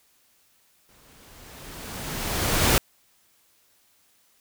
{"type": "noise with exponential growth", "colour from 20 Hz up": "pink", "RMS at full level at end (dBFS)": -18, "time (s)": [0.89, 2.78], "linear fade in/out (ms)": 0, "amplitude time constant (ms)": 410, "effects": ["white hiss -63 dBFS RMS until 4.4 s"]}